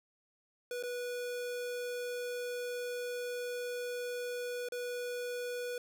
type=tone with dropouts; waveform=square; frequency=489.3 Hz; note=B4; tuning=16 cents flat; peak=-37 dBFS; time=0.71-5.78 s; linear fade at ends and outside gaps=2 ms; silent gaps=0.827-0.835 / 4.687-4.721 s; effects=none